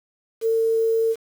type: tone with quantisation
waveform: sine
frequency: 451 Hz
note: A4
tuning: 43 cents sharp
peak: -17 dBFS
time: 0.41-1.16 s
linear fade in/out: 50 ms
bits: 7
effects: none